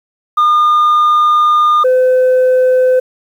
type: tone pair in turn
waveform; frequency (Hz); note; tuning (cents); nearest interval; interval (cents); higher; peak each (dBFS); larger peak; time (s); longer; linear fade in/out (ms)
sine; 1214 / 510.4; D#6 / C5; -43 / -43; octave + minor third; 1500; first; -4; neither; 0.37-1.84 / 1.84-3; first; 10
effects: tanh soft clip ceiling -6 dBFS + 7-bit